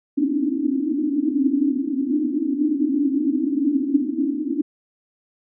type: band-pass noise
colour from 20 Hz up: pink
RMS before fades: -21 dBFS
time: 0.17-4.62 s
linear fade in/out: 10 ms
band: 260 to 310 Hz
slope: 96 dB/octave
effects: none